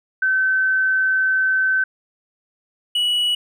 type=tone pair in turn; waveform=sine / triangle; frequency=1533 / 2934 Hz; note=G6 / F#7; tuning=-39 / -15 cents; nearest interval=major seventh; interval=1124 cents; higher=second; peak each=-15 dBFS; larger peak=neither; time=0.22-1.84 / 2.95-3.35 s; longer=first; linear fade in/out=5 ms; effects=none